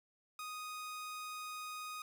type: tone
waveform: sawtooth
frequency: 1244.5 Hz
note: D#6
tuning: in tune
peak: -39 dBFS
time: 0.39-2.02 s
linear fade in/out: 2 ms
effects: none